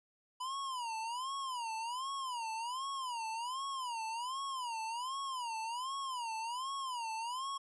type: tone with vibrato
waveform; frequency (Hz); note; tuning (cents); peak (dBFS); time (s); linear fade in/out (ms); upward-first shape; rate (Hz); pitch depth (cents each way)
square; 987.8; B5; 0; -38; 0.4-7.58; 10; sine; 1.3; 190
effects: resampled to 24000 Hz

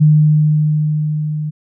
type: tone with level ramp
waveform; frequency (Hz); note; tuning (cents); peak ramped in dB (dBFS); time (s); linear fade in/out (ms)
sine; 152.3; D#3; -37; -5 to -18; 0-1.51; 20
effects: none

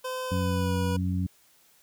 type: tone with pitch glide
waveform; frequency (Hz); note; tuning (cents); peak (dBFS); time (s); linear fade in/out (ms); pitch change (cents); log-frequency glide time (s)
25% pulse; 512 to 486.1; C5 to B4; -38 to -28; -27; 0.04-0.97; 10; -90; 0.26-0.75
type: harmonic tone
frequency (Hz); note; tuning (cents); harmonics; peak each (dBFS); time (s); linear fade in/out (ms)
91.5; F#2; -19; 1 / 2 / 3; -27 / -29 / -35; 0.31-1.27; 10
effects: white hiss -61 dBFS RMS until 1.82 s

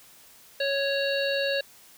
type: harmonic tone with a mistuned harmonic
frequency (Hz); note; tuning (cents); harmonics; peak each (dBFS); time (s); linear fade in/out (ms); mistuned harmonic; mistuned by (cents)
554.4; C#5; 0; 1 / 3 / 5 / 7 / 8; -26 / -31 / -33 / -34 / -35; 0.6-1.61; 5; 7; -18
effects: white hiss -53 dBFS RMS until 1.97 s

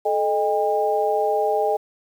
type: tone cluster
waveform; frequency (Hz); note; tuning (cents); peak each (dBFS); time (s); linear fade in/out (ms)
sine; 432.9 / 618 / 805; A4 / D#5 / G5; -28 / -12 / +46; -22 / -23 / -22; 0.05-1.77; 10
effects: 8-bit

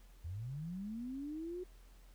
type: linear sweep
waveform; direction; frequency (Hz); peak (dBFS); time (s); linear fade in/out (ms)
sine; up; 76.3 to 370; -40; 0.24-1.64; 10
effects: added 42 Hz sine -56 dBFS peak until 2.14 s + pink hiss -68 dBFS RMS until 2.14 s

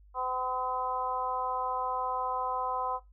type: harmonic tone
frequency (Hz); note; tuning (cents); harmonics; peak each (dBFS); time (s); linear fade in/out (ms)
254.5; C4; -48; 2 / 3 / 4 / 5; -39 / -35 / -32 / -38; 0.14-3; 50
effects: noise-tail reverb RT60 0.2 s tail -19 dB re dry + added 50 Hz sine -54 dBFS peak until 3.12 s

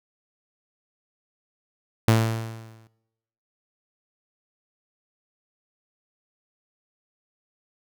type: tone with exponential decay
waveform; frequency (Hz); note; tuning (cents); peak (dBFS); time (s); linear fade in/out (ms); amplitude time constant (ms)
sawtooth; 112.3; A2; +36; -10; 2.08-2.87; 0; 170
effects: noise-tail reverb RT60 0.9 s tail -19 dB re dry

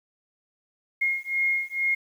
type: beating tone pair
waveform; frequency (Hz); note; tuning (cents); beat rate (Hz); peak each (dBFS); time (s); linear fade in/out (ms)
sine; 2144 / 2146.2; C7 / C7; +42 / +43; 2.2; -26; 1.01-1.95; 10
effects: 9-bit

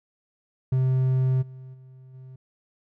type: tone with level steps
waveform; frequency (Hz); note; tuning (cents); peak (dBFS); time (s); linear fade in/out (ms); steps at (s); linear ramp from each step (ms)
triangle; 130; C3; -11; -17 / -37 / -43 / -39; 0.72-2.36; 5; 1.41 / 1.73 / 2.13; 20
effects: none

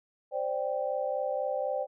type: chord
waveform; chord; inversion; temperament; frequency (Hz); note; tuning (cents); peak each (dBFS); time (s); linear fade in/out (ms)
sine; C suspended second; none; equal; 523.3 / 587.3 / 784; C5 / D5 / G5; 0 / 0 / 0; -32 / -32 / -35; 0.31-1.87; 50
effects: none

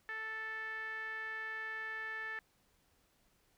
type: tone with low-pass filter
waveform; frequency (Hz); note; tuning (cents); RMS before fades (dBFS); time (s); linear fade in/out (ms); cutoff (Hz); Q
5% pulse; 440; A4; 0; -42; 0.09-2.39; 0; 1800; 6.5
effects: pink hiss -73 dBFS RMS until 3.57 s

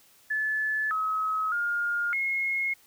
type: tone with pitch steps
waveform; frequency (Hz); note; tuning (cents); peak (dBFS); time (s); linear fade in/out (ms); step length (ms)
sine; 1731 / 1279 / 1416 / 2161; A6 / D#6 / F6 / C#7; -29 / +47 / +23 / -45; -25; 0.3-2.74; 10; 610
effects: white hiss -59 dBFS RMS until 2.86 s

